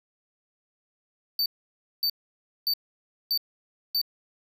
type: tone bursts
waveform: square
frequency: 4576 Hz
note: D8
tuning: 46 cents flat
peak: -23 dBFS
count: 5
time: 1.39-4.015 s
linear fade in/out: 2 ms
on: 69 ms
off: 570 ms
effects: none